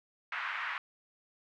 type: band-pass noise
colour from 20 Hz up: white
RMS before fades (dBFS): -37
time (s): 0.32-0.78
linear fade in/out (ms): 2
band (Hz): 1100 to 2100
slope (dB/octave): 24
effects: none